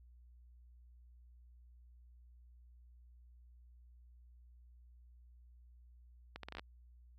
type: accelerating click train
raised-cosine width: 0.3 ms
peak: -29 dBFS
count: 8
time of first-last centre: 6.36-6.595 s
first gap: 73 ms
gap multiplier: 0.72
effects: added 60 Hz sine -58 dBFS peak until 7.18 s